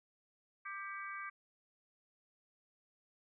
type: harmonic tone with a mistuned harmonic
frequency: 394.9 Hz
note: G4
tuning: 13 cents sharp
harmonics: 3 / 4 / 5 / 6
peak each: -45 / -47 / -50 / -49 dBFS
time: 0.65-1.3 s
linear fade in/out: 10 ms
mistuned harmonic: 6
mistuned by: -74 cents
effects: none